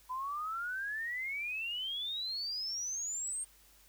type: exponential sweep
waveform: sine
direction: up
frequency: 996 to 8730 Hz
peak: -35 dBFS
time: 0.09-3.45 s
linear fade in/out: 20 ms
effects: added 50 Hz sine -66 dBFS peak until 3.88 s + white hiss -63 dBFS RMS until 3.88 s